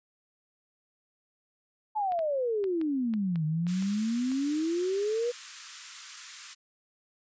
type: exponential two-way sweep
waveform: sine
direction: down then up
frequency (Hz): 880 to 152 to 492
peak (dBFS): -26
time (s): 1.95-5.32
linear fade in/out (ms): 20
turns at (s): 3.45
type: clicks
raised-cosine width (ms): 0.3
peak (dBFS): -29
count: 9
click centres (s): 2.121 / 2.191 / 2.641 / 2.814 / 3.138 / 3.358 / 3.668 / 3.824 / 4.317
type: high-pass noise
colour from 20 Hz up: white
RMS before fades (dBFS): -42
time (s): 3.67-6.55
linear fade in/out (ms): 20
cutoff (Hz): 1100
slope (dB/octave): 48
effects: resampled to 16000 Hz